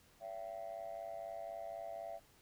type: tone with amplitude modulation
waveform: sine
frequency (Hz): 671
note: E5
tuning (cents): +31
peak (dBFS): -37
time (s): 0.2-2.2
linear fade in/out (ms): 50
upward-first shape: sine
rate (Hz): 104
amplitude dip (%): 100
effects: tanh soft clip ceiling -37 dBFS + pink hiss -67 dBFS RMS until 2.41 s